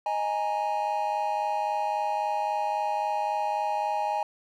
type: chord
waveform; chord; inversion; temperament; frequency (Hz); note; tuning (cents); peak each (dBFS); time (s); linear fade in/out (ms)
triangle; D# suspended fourth; none; just; 622.3 / 829.7 / 933.4; D#5 / G#5 / A#5; 0 / -2 / +2; -31 / -25 / -31; 0.06-4.23; 2
effects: none